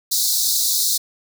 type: high-pass noise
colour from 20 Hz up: pink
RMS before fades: -19 dBFS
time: 0.11-0.98 s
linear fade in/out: 10 ms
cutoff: 3800 Hz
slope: 96 dB/octave
effects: none